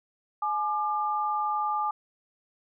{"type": "tone pair together", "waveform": "sine", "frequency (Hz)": [846.4, 1197], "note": ["G#5", "D6"], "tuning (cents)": [33, 33], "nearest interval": "tritone", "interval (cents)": 600, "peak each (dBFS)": -28, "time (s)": [0.42, 1.91], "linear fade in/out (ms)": 5, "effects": []}